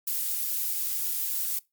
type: noise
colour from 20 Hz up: violet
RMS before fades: -29 dBFS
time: 0.07-1.59 s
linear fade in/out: 5 ms
effects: noise-tail reverb RT60 0.2 s tail -21 dB re dry + Opus 48 kbps